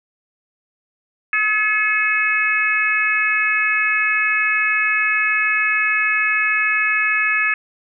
harmonic tone with a mistuned harmonic, 426.6 Hz, G#4, 46 cents sharp, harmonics 3 / 4 / 5 / 6, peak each -25 / -19 / -21 / -20 dBFS, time 1.33-7.54 s, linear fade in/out 2 ms, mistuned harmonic 5, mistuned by +32 cents, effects none

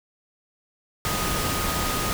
sine tone in noise, 1244.5 Hz, D#6, in tune, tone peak -31 dBFS, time 1.05-2.13 s, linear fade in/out 0 ms, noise pink, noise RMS -26 dBFS, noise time 1.05-2.13 s, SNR -8 dB, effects none

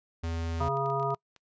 square tone, 82.9 Hz, E2, 10 cents sharp, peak -31 dBFS, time 0.23-0.69 s, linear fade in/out 10 ms
clicks, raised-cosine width 0.2 ms, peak -35 dBFS, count 10, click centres 0.582 / 0.635 / 0.771 / 0.86 / 0.901 / 0.998 / 1.029 / 1.105 / 1.146 / 1.363 s
harmonic tone, 137.3 Hz, C#3, 16 cents flat, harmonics 1 / 3 / 5 / 7 / 9, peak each -33 / -33 / -33 / -33 / -33 dBFS, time 0.6-1.15 s, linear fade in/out 10 ms
effects noise-tail reverb RT60 0.1 s tail -25 dB re dry + resampled to 16000 Hz

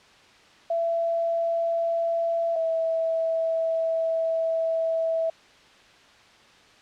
sine tone pair in turn, 670 / 653.6 Hz, E5 / E5, +28 / -15 cents, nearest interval unison, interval 43 cents, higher first, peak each -22 dBFS, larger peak neither, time 0.7-2.56 / 2.56-5.3 s, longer second, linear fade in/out 5 ms, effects white hiss -53 dBFS RMS until 6.81 s + low-pass 4000 Hz 12 dB/octave

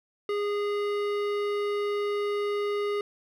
sine tone with hard clipping, 410.9 Hz, G#4, 18 cents flat, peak -28 dBFS, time 0.29-3.01 s, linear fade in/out 2 ms, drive 15 dB, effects none

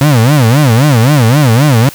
35% pulse tone with vibrato, 130 Hz, C3, 11 cents flat, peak -3 dBFS, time 0.01-1.89 s, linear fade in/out 2 ms, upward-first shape sine, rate 3.8 Hz, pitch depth 280 cents each way, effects white hiss -31 dBFS RMS until 1.94 s

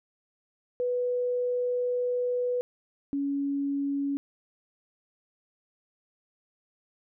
sine tone pair in turn, 493.2 / 280.5 Hz, B4 / C#4, -2 / +21 cents, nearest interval minor seventh, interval 977 cents, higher first, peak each -25 / -26 dBFS, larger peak first, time 0.8-2.61 / 3.13-4.17 s, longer first, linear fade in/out 0 ms, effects none

